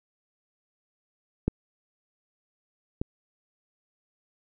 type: clicks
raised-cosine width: 3 ms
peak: -10 / -15 dBFS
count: 2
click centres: 1.48 / 3.015 s
effects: none